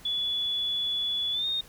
sine tone with pitch glide, 3423 to 3690 Hz, A7 to A#7, -48 to -18 cents, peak -26 dBFS, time 0.05-1.61 s, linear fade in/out 5 ms, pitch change +130 cents, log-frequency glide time 1.32-1.46 s, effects pink hiss -52 dBFS RMS until 1.68 s

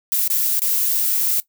violet noise with dropouts, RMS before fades -19 dBFS, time 0.12-1.4 s, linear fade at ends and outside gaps 0 ms, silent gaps 0.277-0.301 / 0.594-0.619 s, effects noise-tail reverb RT60 0.1 s tail -17 dB re dry

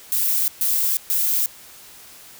violet noise bursts, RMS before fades -20 dBFS, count 3, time 0.12-1.46 s, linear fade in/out 0 ms, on 360 ms, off 130 ms, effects white hiss -44 dBFS RMS until 2.39 s

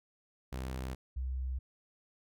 sawtooth / sine tone pair in turn, 64.5 / 64.5 Hz, C2 / C2, -24 / -24 cents, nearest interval unison, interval 0 cents, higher neither, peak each -33 / -33 dBFS, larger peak neither, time 0.52-0.95 / 1.16-1.59 s, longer neither, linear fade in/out 10 ms, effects none

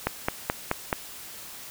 click train, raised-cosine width 0.5 ms, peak -8 dBFS, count 5, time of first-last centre 0.07-0.928 s, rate 4.66 Hz, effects white hiss -42 dBFS RMS until 1.7 s

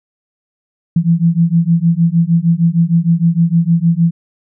sine beating tone pair, 164.81 / 171.31 Hz, E3 / F3, 0 / -33 cents, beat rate 6.5 Hz, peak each -12 dBFS, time 0.96-4.11 s, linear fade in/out 5 ms, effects none

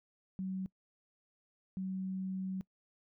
sine tone bursts at uneven times, 188.8 Hz, F#3, 35 cents sharp, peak -35 dBFS, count 2, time 0.39-0.66 / 1.77-2.61 s, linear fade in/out 0 ms, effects noise-tail reverb RT60 0.1 s tail -23 dB re dry

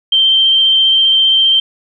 sine tone with vibrato, 3136 Hz, G7, in tune, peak -7 dBFS, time 0.12-1.6 s, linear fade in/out 5 ms, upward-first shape triangle, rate 15 Hz, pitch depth 15 cents each way, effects none

